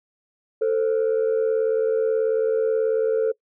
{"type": "tone pair together", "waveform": "sine", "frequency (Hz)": [444.9, 523.3], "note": ["A4", "C5"], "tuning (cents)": [19, 0], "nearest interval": "minor third", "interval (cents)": 281, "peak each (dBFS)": [-17, -23], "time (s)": [0.61, 3.32], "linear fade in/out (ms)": 10, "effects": ["noise-tail reverb RT60 0.1 s tail -22 dB re dry", "tanh soft clip ceiling -15 dBFS"]}